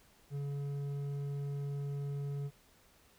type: tone with hard clipping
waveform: sine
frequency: 141.6 Hz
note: C#3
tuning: 37 cents sharp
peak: -37 dBFS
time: 0.3-2.51 s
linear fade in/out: 50 ms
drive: 6 dB
effects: pink hiss -65 dBFS RMS until 3.18 s